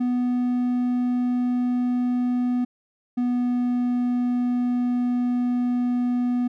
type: tone pair in turn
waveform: triangle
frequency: 246.9 / 245.5 Hz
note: B3 / B3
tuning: 0 / -10 cents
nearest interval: unison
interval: 10 cents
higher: first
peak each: -18 dBFS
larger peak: neither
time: 0-2.65 / 3.17-6.48 s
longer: second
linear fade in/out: 10 ms
effects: none